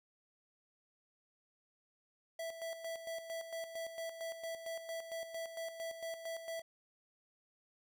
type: tone with tremolo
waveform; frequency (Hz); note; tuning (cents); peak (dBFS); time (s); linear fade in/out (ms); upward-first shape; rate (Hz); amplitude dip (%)
square; 659.3; E5; 0; -40; 2.39-6.62; 5; square; 4.4; 60
effects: none